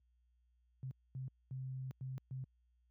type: tone bursts at uneven times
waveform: sine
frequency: 130.81 Hz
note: C3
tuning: in tune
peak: -40 dBFS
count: 5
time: 0.83-0.91 / 1.15-1.28 / 1.51-1.91 / 2.01-2.18 / 2.31-2.44 s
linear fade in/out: 0 ms
effects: added 60 Hz sine -65 dBFS peak until 2.9 s + high-pass 80 Hz 12 dB/octave